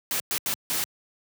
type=noise bursts at uneven times; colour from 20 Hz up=white; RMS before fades=-27 dBFS; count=4; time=0.11-0.2 / 0.31-0.38 / 0.46-0.54 / 0.7-0.84 s; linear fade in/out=0 ms; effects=high-pass 100 Hz 12 dB/octave